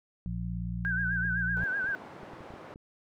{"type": "harmonic tone", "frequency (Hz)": 58.27, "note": "A#1", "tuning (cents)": 0, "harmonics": [1, 2, 3], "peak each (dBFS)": [-36, -37, -35], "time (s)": [0.26, 1.64], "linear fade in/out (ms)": 0}
{"type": "tone with vibrato", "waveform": "sine", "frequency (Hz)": 1564, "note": "G6", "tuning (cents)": -4, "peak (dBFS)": -28, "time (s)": [0.85, 1.95], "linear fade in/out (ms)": 0, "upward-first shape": "sine", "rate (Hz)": 7.9, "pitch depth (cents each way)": 83}
{"type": "clicks", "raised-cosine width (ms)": 3, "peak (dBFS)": -35, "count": 10, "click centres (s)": [1.25, 1.636, 1.843, 1.891, 2.233, 2.335, 2.407, 2.505, 2.539, 2.759]}
{"type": "band-pass noise", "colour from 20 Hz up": "white", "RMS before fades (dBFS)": -47, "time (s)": [1.57, 2.74], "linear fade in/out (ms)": 0, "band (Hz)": [130, 910], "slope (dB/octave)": 12}
{"effects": []}